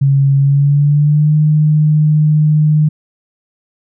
sine tone with pitch glide, 138.2 to 152.46 Hz, C#3 to D#3, -5 to -35 cents, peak -7 dBFS, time 0.01-2.89 s, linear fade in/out 10 ms, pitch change +170 cents, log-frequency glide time 0.37-1.35 s, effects none

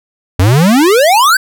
square exponential sweep, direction up, 85.2 to 1600 Hz, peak -6 dBFS, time 0.39-1.37 s, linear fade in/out 5 ms, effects none

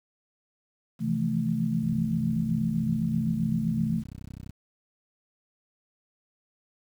sine chord, F major seventh, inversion second, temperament equal with one note detuned, 130.81 / 164.81 / 172.61 / 220 Hz, C3 / E3 / F3 / A3, 0 / 0 / -20 / 0 cents, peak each -32 / -29 / -33 / -27 dBFS, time 0.99-4.04 s, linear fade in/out 50 ms
click train, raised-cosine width 5 ms, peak -27 dBFS, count 86, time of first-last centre 1.83-4.495 s, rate 31.9 Hz
effects high-pass 60 Hz 12 dB/octave + 9-bit

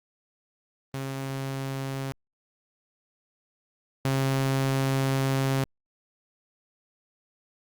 sawtooth tone pair in turn, 135.2 / 134.65 Hz, C#3 / C#3, -43 / -50 cents, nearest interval unison, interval 7 cents, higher first, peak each -26 / -19 dBFS, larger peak second, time 0.94-2.12 / 4.05-5.64 s, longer second, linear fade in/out 0 ms, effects Opus 32 kbps

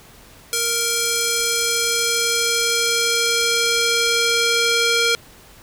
square tone with band-pass filter sweep, 466.2 Hz, A#4, in tune, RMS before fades -19 dBFS, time 0.53-5.15 s, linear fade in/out 0 ms, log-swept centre 8000 to 3900 Hz, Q 0.83, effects pink hiss -46 dBFS RMS until 5.62 s

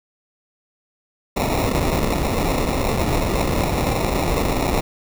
pink noise with sample-and-hold, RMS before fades -20 dBFS, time 1.36-4.81 s, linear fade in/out 10 ms, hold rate 1575 Hz, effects none

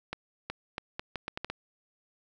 accelerating click train, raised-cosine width 0.3 ms, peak -18 dBFS, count 9, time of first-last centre 0.13-1.5 s, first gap 370 ms, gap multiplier 0.76, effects none

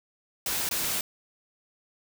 white noise with dropouts, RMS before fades -29 dBFS, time 0.46-1.01 s, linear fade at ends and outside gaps 2 ms, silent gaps 0.69-0.711 s, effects none

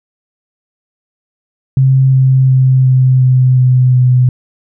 sine tone with pitch steps, 132.8 / 131.65 / 130.52 / 129.39 / 128.28 / 127.17 / 126.07 Hz, C3 / C3 / C3 / C3 / C3 / C3 / B2, +26 / +11 / -4 / -19 / -34 / -49 / +36 cents, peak -5 dBFS, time 1.77-4.29 s, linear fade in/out 2 ms, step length 360 ms, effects none

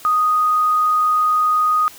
sine tone, 1243 Hz, D#6, 2 cents flat, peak -13 dBFS, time 0.05-1.88 s, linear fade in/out 0 ms, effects white hiss -41 dBFS RMS until 1.98 s

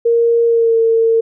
sine tone with pitch glide, 466.2 to 454 Hz, A#4 to A#4, 0 to -46 cents, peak -9 dBFS, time 0.05-1.21 s, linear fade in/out 10 ms, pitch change -46 cents, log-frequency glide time 0.45-0.78 s, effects none

